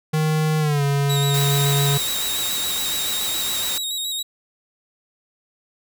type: tone with pitch glide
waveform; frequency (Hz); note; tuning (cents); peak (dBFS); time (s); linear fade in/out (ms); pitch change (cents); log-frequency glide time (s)
square; 155.56 to 141.01; D#3 to C#3; 0 to +30; -18; 0.13-1.98; 10; -170; 0.59-0.83
type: tone with vibrato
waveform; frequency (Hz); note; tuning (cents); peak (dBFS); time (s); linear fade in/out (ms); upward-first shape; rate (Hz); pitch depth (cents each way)
sawtooth; 3800; A#7; +33; -21; 1.09-4.23; 10; square; 7.1; 32
type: noise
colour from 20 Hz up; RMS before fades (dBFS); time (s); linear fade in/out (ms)
white; -27; 1.34-3.78; 2
effects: none